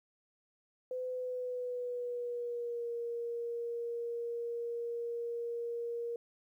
sine tone with pitch glide, 507 to 470.3 Hz, B4 to A#4, +45 to +15 cents, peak -35 dBFS, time 0.91-6.16 s, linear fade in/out 2 ms, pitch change -130 cents, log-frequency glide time 1.08-2.91 s, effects 12-bit

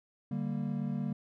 triangle chord, G minor, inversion second, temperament equal, 146.83 / 196 / 233.1 Hz, D3 / G3 / Bb3, 0 / 0 / 0 cents, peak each -34 dBFS, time 0.31-1.13 s, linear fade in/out 5 ms, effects none

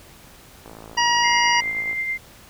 click train, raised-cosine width 1 ms, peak -26 dBFS, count 71, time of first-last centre 0.66-1.93 s, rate 55.1 Hz
harmonic tone, 953 Hz, A#5, 38 cents sharp, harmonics 1 / 2 / 3 / 5 / 6, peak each -19 / -22 / -24 / -26 / -27 dBFS, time 0.97-1.61 s, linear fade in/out 10 ms
sine tone with tremolo, 2093 Hz, C7, in tune, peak -21 dBFS, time 1.23-2.18 s, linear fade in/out 20 ms, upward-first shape sine, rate 9.4 Hz, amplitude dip 35%
effects pink hiss -47 dBFS RMS until 2.49 s

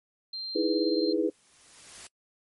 sine tone, 4161 Hz, C8, 10 cents flat, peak -33 dBFS, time 0.33-1.13 s, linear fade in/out 5 ms
sine chord, E major seventh, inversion third, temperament equal, 311.1 / 329.6 / 415.3 / 493.9 Hz, D#4 / E4 / G#4 / B4, 0 / 0 / 0 / 0 cents, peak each -29 / -28 / -29 / -30 dBFS, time 0.55-1.3 s, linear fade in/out 10 ms
white noise with exponential growth, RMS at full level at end -43 dBFS, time 0.73-2.07 s, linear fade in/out 2 ms, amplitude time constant 290 ms
effects noise-tail reverb RT60 0.1 s tail -24 dB re dry + MP3 48 kbps

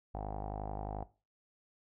sawtooth tone with low-pass filter, 51.4 Hz, G#1, 17 cents flat, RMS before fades -40 dBFS, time 0.14-1.04 s, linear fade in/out 10 ms, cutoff 770 Hz, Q 7.6, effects noise-tail reverb RT60 0.3 s tail -17 dB re dry

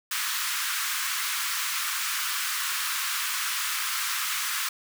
pink high-pass noise, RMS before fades -29 dBFS, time 0.11-4.69 s, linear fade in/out 5 ms, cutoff 1100 Hz, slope 48 dB/octave, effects none

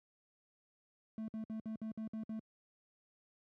triangle tone bursts, 220 Hz, A3, in tune, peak -37 dBFS, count 8, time 1.18-2.393 s, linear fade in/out 0 ms, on 100 ms, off 59 ms, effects high-pass 100 Hz 12 dB/octave

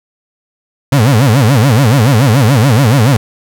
35% pulse tone with vibrato, 123.47 Hz, B2, in tune, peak -4 dBFS, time 0.92-3.17 s, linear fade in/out 5 ms, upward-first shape sine, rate 7 Hz, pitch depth 280 cents each way, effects none

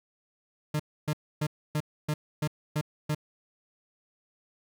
40% pulse tone bursts, 151.1 Hz, D3, 50 cents sharp, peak -25 dBFS, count 8, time 0.74-3.148 s, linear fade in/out 5 ms, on 56 ms, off 280 ms, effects 11-bit

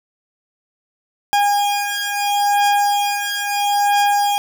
40% pulse beating tone pair, 815 / 815.75 Hz, G#5 / G#5, -33 / -31 cents, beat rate 0.75 Hz, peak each -17 / -18 dBFS, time 1.33-4.38 s, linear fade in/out 0 ms, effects none

